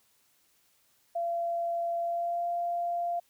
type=tone with pitch glide; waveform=sine; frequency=683 to 692.9 Hz; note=F5 to F5; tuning=-39 to -14 cents; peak=-28 dBFS; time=1.15-3.2 s; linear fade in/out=10 ms; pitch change=+25 cents; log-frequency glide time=2-2.47 s; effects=white hiss -68 dBFS RMS until 3.29 s